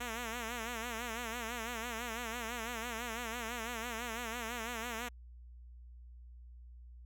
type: tone with vibrato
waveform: 5% pulse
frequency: 233.1 Hz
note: A#3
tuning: in tune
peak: -27 dBFS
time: 0-5.09 s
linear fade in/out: 10 ms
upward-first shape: sine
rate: 6 Hz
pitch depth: 100 cents each way
effects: added 60 Hz sine -50 dBFS peak until 7.05 s